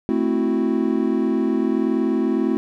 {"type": "chord", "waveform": "triangle", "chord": "F# half-diminished seventh", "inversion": "first", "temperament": "equal", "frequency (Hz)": [220, 261.6, 329.6, 370], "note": ["A3", "C4", "E4", "F#4"], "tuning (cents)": [0, 0, 0, 0], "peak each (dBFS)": [-21, -20, -21, -23], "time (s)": [0.09, 2.57], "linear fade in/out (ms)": 0, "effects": []}